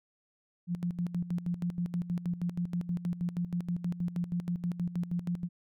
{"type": "tone with tremolo", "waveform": "sine", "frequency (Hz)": 174.61, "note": "F3", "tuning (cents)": 0, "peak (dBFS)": -28, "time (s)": [0.67, 5.49], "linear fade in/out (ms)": 50, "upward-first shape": "square", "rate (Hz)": 6.3, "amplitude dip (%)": 75, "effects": []}